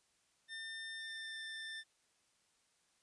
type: tone with pitch glide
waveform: 25% pulse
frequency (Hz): 1800 to 1784.5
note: A6 to A6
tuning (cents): +39 to +24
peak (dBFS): -40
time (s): 0.48-1.84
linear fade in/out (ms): 50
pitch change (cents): -15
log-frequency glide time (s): 0.97-1.42
effects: white hiss -75 dBFS RMS until 3.02 s + resampled to 22050 Hz